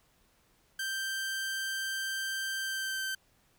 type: tone with pitch glide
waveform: sawtooth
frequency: 1568 to 1552.7 Hz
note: G6 to G6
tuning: 0 to -17 cents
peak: -29 dBFS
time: 0.79-3.15 s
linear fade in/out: 5 ms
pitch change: -17 cents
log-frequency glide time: 2.6-3.03 s
effects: pink hiss -68 dBFS RMS until 3.58 s